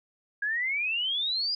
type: exponential sweep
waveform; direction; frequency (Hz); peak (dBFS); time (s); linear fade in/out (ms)
sine; up; 1627 to 4978; -26; 0.42-1.55; 5
effects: none